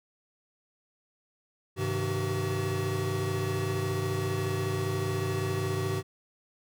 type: tone cluster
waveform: square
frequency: 100.7 / 131.6 / 156.7 / 380.4 Hz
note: G2 / C3 / D#3 / F#4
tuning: +47 / +10 / +13 / +48 cents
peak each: -33 / -36 / -37 / -33 dBFS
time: 1.76-6.03 s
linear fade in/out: 50 ms
effects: none